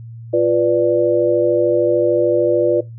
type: chord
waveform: sine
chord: B diminished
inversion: second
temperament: equal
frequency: 349.2 / 493.9 / 587.3 Hz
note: F4 / B4 / D5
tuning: 0 / 0 / 0 cents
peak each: -16 dBFS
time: 0.33-2.81 s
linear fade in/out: 10 ms
effects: noise-tail reverb RT60 0.2 s tail -19 dB re dry + added 115 Hz sine -31 dBFS peak until 2.98 s